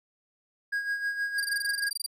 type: tone with tremolo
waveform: triangle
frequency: 1640 Hz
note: G#6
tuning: 22 cents flat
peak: -24 dBFS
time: 0.72-1.9 s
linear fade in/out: 10 ms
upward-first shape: sine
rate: 6.4 Hz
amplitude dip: 60%
type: tone bursts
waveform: 25% pulse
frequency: 4733 Hz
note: D8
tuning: 13 cents sharp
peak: -24 dBFS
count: 16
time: 1.38-2.063 s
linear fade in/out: 5 ms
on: 23 ms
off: 21 ms
effects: none